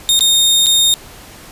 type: tone with dropouts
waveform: sawtooth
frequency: 3684 Hz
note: A#7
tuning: 21 cents flat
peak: -6 dBFS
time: 0.09-0.94 s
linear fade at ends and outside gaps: 0 ms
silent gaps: 0.192-0.208 / 0.661-0.667 s
effects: pink hiss -37 dBFS RMS until 1.51 s + resampled to 32000 Hz